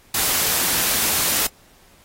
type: noise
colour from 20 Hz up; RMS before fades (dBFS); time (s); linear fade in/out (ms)
white; -20; 0.14-1.47; 5
effects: pink hiss -53 dBFS RMS until 2.04 s + AAC 48 kbps